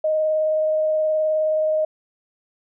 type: tone with vibrato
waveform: sine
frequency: 622.3 Hz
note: D#5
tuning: in tune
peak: -17 dBFS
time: 0.04-1.85 s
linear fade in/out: 5 ms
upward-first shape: square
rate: 19 Hz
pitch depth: 8 cents each way
effects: none